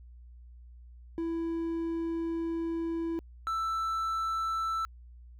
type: tone pair in turn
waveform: triangle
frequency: 331.3 / 1325.2 Hz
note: E4 / E6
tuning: +9 / +9 cents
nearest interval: 2 octaves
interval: 2400 cents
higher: second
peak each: -28 / -27 dBFS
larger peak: second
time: 1.18-3.19 / 3.47-4.85 s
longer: first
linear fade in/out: 0 ms
effects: added 60 Hz sine -48 dBFS peak until 5.39 s